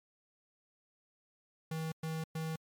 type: tone bursts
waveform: square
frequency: 160 Hz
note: D#3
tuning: 49 cents sharp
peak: -36 dBFS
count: 3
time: 1.71-2.56 s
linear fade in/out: 5 ms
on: 210 ms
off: 110 ms
effects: MP3 96 kbps